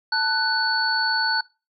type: tone cluster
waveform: sine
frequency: 886 / 1489 / 4439 Hz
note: A5 / F#6 / C#8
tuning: +12 / +11 / +2 cents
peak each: -26 / -22 / -23 dBFS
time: 0.12-1.41 s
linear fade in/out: 5 ms
effects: noise-tail reverb RT60 0.3 s tail -23 dB re dry